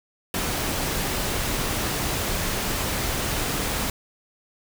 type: noise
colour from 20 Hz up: pink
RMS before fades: -26 dBFS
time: 0.34-3.9 s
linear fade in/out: 2 ms
effects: none